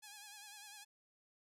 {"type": "tone with vibrato", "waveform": "5% pulse", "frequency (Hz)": 830.6, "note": "G#5", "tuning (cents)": 0, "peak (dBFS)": -40, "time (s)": [0.02, 0.85], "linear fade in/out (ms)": 20, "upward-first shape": "sine", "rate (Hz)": 10, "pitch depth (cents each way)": 58, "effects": []}